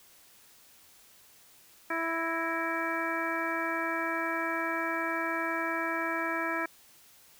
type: harmonic tone with a mistuned harmonic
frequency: 329.6 Hz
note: E4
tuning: in tune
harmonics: 1 / 2 / 3 / 4 / 5 / 6 / 7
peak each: -36 / -37 / -37 / -36 / -35 / -40 / -38 dBFS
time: 1.9-6.66 s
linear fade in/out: 5 ms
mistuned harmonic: 6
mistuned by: -99 cents
effects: white hiss -58 dBFS RMS until 7.39 s